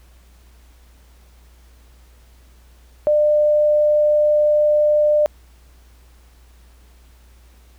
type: tone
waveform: sine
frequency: 599 Hz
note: D5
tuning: 34 cents sharp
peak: -12 dBFS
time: 3.07-5.26 s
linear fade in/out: 0 ms
effects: added 60 Hz sine -46 dBFS peak until 7.78 s + pink hiss -56 dBFS RMS until 7.78 s